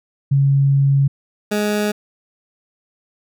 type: tone pair in turn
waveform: sine / 20% pulse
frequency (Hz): 138.59 / 208.9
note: C#3 / G#3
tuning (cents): 0 / +10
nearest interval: perfect fifth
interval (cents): 710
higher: second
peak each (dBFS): -11 / -12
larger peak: first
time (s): 0.31-1.08 / 1.51-1.92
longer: first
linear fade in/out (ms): 10
effects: none